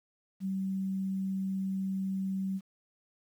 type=tone with quantisation; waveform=sine; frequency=191.7 Hz; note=G3; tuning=38 cents flat; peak=-30 dBFS; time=0.4-2.61 s; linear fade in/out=50 ms; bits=10; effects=none